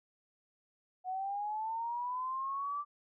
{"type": "linear sweep", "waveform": "sine", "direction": "up", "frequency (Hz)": [732, 1174.7], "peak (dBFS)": -34, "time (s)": [1.04, 2.85], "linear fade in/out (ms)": 50, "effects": []}